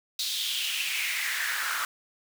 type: noise with high-pass filter sweep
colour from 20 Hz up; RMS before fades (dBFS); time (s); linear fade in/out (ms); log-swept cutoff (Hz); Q
pink; -30; 0.19-1.85; 2; 4000 to 1300; 4.1
effects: none